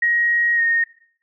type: tone with pitch glide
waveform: sine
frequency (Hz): 1888 to 1850.2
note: A#6 to A#6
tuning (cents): +22 to -13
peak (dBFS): -15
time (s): 0.02-0.84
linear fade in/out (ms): 5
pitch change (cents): -35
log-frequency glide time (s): 0.55-0.61
effects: noise-tail reverb RT60 0.6 s tail -19 dB re dry